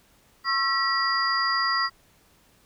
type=tone cluster; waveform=sine; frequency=1089 / 1337 / 1925 / 4816 Hz; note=C#6 / E6 / B6 / D8; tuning=-31 / +24 / -45 / +43 cents; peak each=-27 dBFS; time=0.44-1.9 s; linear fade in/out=50 ms; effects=pink hiss -60 dBFS RMS until 2.65 s